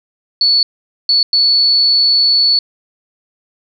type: tone bursts at uneven times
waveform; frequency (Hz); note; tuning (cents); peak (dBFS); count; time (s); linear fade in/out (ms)
sine; 4435; C#8; 0; -8; 3; 0.41-0.63 / 1.09-1.23 / 1.33-2.59; 2
effects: none